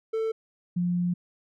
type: tone pair in turn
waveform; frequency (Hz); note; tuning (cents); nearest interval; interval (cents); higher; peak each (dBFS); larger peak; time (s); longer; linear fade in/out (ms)
triangle / sine; 444.7 / 176.48; A4 / F3; +18 / +18; octave + major third; 1600; first; -23 / -23; neither; 0.13-0.32 / 0.76-1.14; second; 10
effects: none